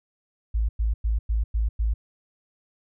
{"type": "tone bursts", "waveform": "sine", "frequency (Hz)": 55, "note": "A1", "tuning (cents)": 0, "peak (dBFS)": -20, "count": 6, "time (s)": [0.54, 1.94], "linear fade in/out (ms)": 10, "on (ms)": 150, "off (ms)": 100, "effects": []}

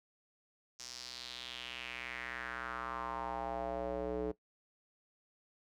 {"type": "tone with band-pass filter sweep", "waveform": "square", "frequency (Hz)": 61.74, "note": "B1", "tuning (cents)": 0, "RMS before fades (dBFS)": -41, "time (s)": [0.79, 4.32], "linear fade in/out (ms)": 10, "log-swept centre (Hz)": [5800, 410], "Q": 3.4, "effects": ["noise-tail reverb RT60 0.1 s tail -18 dB re dry"]}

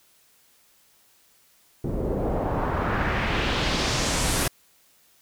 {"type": "noise with low-pass filter sweep", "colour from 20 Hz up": "pink", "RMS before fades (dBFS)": -25, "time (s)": [1.84, 4.48], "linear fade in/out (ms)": 5, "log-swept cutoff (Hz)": [350, 12000], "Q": 1.5, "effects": ["white hiss -60 dBFS RMS until 5.21 s"]}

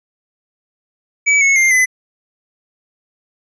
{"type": "tone with pitch steps", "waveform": "square", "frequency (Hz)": [2288, 2195, 2105, 2020], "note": ["D7", "C#7", "C7", "B6"], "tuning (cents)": [-46, -18, 10, 39], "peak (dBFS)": -10, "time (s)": [1.26, 1.86], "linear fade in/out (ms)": 20, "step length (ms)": 150, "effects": ["resampled to 22050 Hz"]}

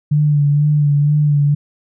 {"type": "tone with vibrato", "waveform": "sine", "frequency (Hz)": 146.83, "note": "D3", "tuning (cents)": 0, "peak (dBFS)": -10, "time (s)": [0.11, 1.55], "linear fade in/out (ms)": 10, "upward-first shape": "sine", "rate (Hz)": 2.1, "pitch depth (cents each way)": 34, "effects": []}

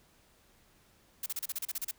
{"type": "noise bursts", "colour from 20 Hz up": "blue", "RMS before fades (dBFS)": -35, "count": 11, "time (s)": [1.23, 1.912], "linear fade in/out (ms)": 5, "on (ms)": 32, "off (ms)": 33, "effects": ["pink hiss -65 dBFS RMS until 1.98 s"]}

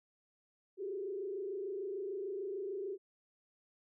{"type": "tone with frequency modulation", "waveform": "sine", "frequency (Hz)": 392, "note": "G4", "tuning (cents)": 0, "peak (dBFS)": -37, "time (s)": [0.77, 2.98], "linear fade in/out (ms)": 50, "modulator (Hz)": 26.7, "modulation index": 1.1, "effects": []}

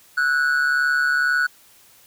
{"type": "tone with amplitude modulation", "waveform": "triangle", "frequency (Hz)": 1472, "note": "F#6", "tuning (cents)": -9, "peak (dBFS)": -12, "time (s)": [0.17, 1.47], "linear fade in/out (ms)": 10, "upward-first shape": "sine", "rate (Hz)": 142, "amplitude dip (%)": 65, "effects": ["white hiss -52 dBFS RMS until 2.06 s"]}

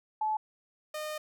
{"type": "tone pair in turn", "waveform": ["sine", "sawtooth"], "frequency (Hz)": [863, 611.5], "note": ["A5", "D#5"], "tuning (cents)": [-34, -30], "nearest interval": "tritone", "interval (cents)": 596, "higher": "first", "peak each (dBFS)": [-27, -31], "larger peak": "first", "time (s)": [[0.21, 0.37], [0.94, 1.18]], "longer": "second", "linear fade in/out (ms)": 5, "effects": []}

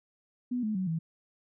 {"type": "tone with pitch steps", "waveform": "sine", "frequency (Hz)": [246.9, 214.9, 187.12, 162.89], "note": ["B3", "A3", "F#3", "E3"], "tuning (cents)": [0, -41, 20, -20], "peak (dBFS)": -28, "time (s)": [0.51, 0.99], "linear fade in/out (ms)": 10, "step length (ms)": 120, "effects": []}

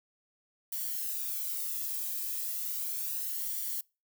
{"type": "noise with flanger", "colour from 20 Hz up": "violet", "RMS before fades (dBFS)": -35, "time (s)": [0.72, 3.81], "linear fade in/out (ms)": 5, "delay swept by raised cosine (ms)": [0.78, 1.42], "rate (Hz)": 0.35, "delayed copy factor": -0.55, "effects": ["noise-tail reverb RT60 0.3 s tail -26 dB re dry"]}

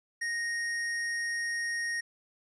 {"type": "tone", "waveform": "square", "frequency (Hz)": 1864.7, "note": "A#6", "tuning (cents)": 0, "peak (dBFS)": -31, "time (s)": [0.21, 2.01], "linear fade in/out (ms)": 10, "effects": ["resampled to 22050 Hz"]}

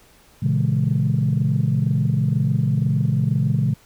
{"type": "chord", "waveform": "sine", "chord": "A# half-diminished seventh", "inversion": "none", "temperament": "equal", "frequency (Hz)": [116.54, 138.59, 164.81, 207.7], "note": ["A#2", "C#3", "E3", "G#3"], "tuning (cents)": [0, 0, 0, 0], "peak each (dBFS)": [-21, -19, -23, -25], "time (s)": [0.42, 3.74], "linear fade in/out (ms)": 10, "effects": ["tanh soft clip ceiling -9 dBFS", "pink hiss -53 dBFS RMS until 3.85 s"]}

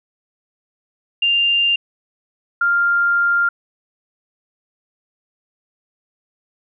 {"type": "tone pair in turn", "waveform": "sine", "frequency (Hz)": [2794, 1397], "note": ["F7", "F6"], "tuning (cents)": [0, 0], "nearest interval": "octave", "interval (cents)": 1200, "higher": "first", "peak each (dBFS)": -13, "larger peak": "neither", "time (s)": [[1.22, 1.76], [2.61, 3.49]], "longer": "second", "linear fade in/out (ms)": 5, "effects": []}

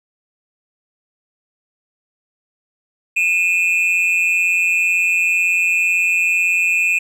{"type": "tone pair together", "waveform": "triangle", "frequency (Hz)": [2459, 2637], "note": ["D#7", "E7"], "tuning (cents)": [-21, 0], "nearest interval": "minor second", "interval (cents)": 121, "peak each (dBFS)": [-14, -16], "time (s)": [3.16, 6.99], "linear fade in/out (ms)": 10, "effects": []}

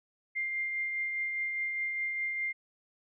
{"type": "tone with tremolo", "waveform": "sine", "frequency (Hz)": 2100, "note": "C7", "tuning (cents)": 6, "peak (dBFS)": -29, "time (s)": [0.35, 2.53], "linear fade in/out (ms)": 20, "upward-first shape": "triangle", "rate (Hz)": 4.9, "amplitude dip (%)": 35, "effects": []}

